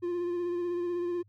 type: tone with vibrato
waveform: triangle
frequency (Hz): 350.1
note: F4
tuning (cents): +4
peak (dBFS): -27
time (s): 0.02-1.23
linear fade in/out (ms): 20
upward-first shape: sine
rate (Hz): 16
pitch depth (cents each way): 25
effects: added 102 Hz sine -59 dBFS peak until 1.28 s